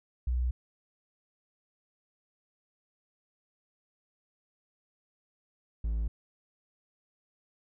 sine / triangle tone pair in turn, 61.74 / 55 Hz, B1 / A1, 0 / 0 cents, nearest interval major second, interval 200 cents, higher first, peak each -26 dBFS, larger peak neither, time 0.27-0.51 / 5.84-6.08 s, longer neither, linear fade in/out 5 ms, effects none

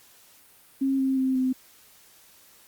sine tone with pitch steps, 270 / 266 / 262 / 258.1 Hz, C#4 / C4 / C4 / C4, -45 / +29 / +2 / -23 cents, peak -21 dBFS, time 0.81-1.53 s, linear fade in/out 10 ms, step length 180 ms, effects white hiss -55 dBFS RMS until 2.67 s + Opus 48 kbps

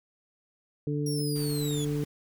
harmonic tone, 146.83 Hz, D3, in tune, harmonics 1 / 2 / 3, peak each -29 / -32 / -34 dBFS, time 0.87-2.04 s, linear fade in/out 2 ms
20% pulse linear sweep, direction down, 5650 to 3336 Hz, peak -30 dBFS, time 1.06-1.85 s, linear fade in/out 5 ms
pink noise, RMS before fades -46 dBFS, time 1.35-2.05 s, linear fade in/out 10 ms
effects none

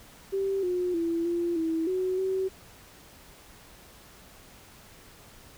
sine tone with pitch steps, 389.8 / 359.3 / 334.7 / 343.7 / 324.9 / 371 / 379.5 Hz, G4 / F4 / E4 / F4 / E4 / F#4 / F#4, -10 / +49 / +26 / -28 / -25 / +5 / +44 cents, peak -25 dBFS, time 0.32-2.49 s, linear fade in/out 20 ms, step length 310 ms, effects pink hiss -52 dBFS RMS until 5.57 s

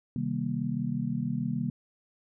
sine chord, C minor seventh, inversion none, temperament just, 130.81 / 156.98 / 196.22 / 235.5 Hz, C3 / Eb3 / G3 / Bb3, 0 / +16 / +2 / +18 cents, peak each -34 / -34 / -34 / -32 dBFS, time 0.16-1.7 s, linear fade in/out 2 ms, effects none

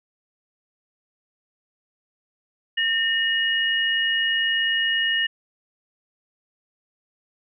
sine tone pair together, 1819.3 / 2888 Hz, A#6 / F#7, -43 / -43 cents, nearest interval minor sixth, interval 800 cents, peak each -22 dBFS, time 2.77-5.27 s, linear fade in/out 10 ms, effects none

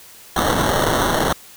blue noise with sample-and-hold, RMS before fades -18 dBFS, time 0.36-1.33 s, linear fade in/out 5 ms, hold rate 2450 Hz, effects white hiss -43 dBFS RMS until 1.56 s

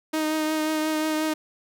sawtooth tone with vibrato, 311.1 Hz, D#4, in tune, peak -19 dBFS, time 0.13-1.34 s, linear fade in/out 10 ms, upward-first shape triangle, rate 5.6 Hz, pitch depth 21 cents each way, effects none

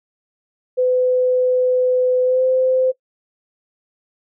sine tone with pitch glide, 505 to 515.9 Hz, B4 to C5, +39 to -24 cents, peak -13 dBFS, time 0.77-2.92 s, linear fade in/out 20 ms, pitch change +37 cents, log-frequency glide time 2.24-2.43 s, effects noise-tail reverb RT60 0.1 s tail -19 dB re dry

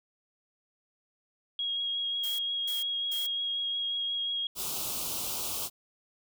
sine tone with vibrato, 3287 Hz, G#7, 19 cents flat, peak -29 dBFS, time 1.59-4.47 s, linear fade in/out 2 ms, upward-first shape sine, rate 5.6 Hz, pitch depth 13 cents each way
blue noise bursts, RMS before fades -40 dBFS, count 3, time 2.23-3.27 s, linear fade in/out 10 ms, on 160 ms, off 280 ms
white band-stop noise, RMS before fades -34 dBFS, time 4.55-5.7 s, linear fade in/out 50 ms, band 1300 to 2600 Hz, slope 48 dB/octave
effects none

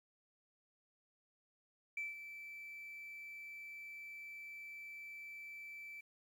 sine tone with ADSR envelope, 2324 Hz, D7, 19 cents flat, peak -36 dBFS, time 1.97-6.01 s, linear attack 4 ms, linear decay 170 ms, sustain -11 dB, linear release 8 ms, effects tanh soft clip ceiling -35 dBFS + 11-bit

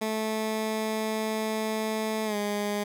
15% pulse tone with pitch glide, 218.4 to 206.1 Hz, A3 to G#3, -13 to -13 cents, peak -21 dBFS, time 0.01-2.84 s, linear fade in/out 10 ms, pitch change -100 cents, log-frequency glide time 2.25-2.36 s, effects none

